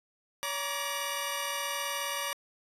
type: tone cluster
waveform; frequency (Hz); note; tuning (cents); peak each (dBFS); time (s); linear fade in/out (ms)
15% pulse; 565 / 946 / 1169 / 2913; C#5 / A#5 / D6 / F#7; +33 / +25 / -8 / -28; -31; 0.43-2.33; 0
effects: resampled to 32000 Hz